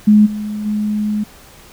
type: tone with level steps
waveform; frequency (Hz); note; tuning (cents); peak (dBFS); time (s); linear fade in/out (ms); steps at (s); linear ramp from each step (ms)
sine; 210.8; G#3; +26; -5 / -20 / -15; 0.07-1.24; 10; 0.25 / 0.65; 20
effects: pink hiss -42 dBFS RMS until 1.72 s